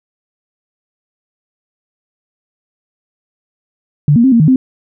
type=tone with pitch steps; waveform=sine; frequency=146.3 / 234.2 / 265.2 / 232.2 / 155.3 / 259.7 Hz; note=D3 / A#3 / C4 / A#3 / D#3 / C4; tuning=-6 / +8 / +23 / -7 / -3 / -13 cents; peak=-5 dBFS; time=4.08-4.56 s; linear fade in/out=2 ms; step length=80 ms; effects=none